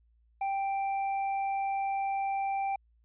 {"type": "tone with tanh clipping", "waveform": "sine", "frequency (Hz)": 785, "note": "G5", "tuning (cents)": 2, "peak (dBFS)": -30, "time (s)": [0.41, 2.76], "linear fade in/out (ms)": 5, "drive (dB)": 8, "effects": ["added 57 Hz sine -63 dBFS peak until 3.04 s", "resampled to 8000 Hz"]}